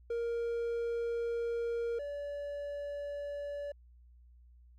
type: tone pair in turn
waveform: triangle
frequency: 468.1 / 575.3 Hz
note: A#4 / D5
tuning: +7 / -36 cents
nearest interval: major third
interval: 357 cents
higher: second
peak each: -30 / -35 dBFS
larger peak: first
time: 0.1-1.99 / 1.99-3.72 s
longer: first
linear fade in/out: 5 ms
effects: added 60 Hz sine -56 dBFS peak until 4.78 s